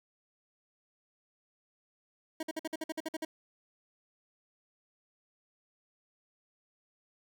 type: tone bursts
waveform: 25% pulse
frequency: 317.7 Hz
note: D#4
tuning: 36 cents sharp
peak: -30 dBFS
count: 11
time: 2.4-3.25 s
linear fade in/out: 5 ms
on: 30 ms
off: 52 ms
effects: none